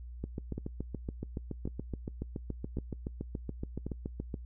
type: two click trains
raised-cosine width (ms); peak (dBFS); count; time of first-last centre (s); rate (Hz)
3; -23 / -23; 30 / 4; 0.24-4.342 / 0.58-3.866; 7.07 / 0.913
effects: noise-tail reverb RT60 0.1 s tail -23 dB re dry + added 60 Hz sine -42 dBFS peak until 4.45 s